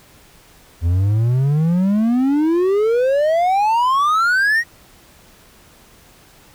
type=exponential sweep; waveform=triangle; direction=up; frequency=81.4 to 1913 Hz; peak=-11 dBFS; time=0.81-4.64 s; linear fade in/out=50 ms; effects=pink hiss -48 dBFS RMS until 6.54 s